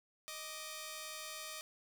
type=tone pair together; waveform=5% pulse; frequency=623 / 1174.7 Hz; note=D#5 / D6; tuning=+2 / 0 cents; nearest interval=major seventh; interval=1098 cents; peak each=-35 / -36 dBFS; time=0.28-1.61 s; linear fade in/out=0 ms; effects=10-bit